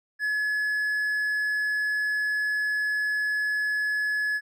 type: tone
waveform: triangle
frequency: 1702 Hz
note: G#6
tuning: 42 cents sharp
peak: -22 dBFS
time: 0.19-4.41 s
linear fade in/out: 50 ms
effects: none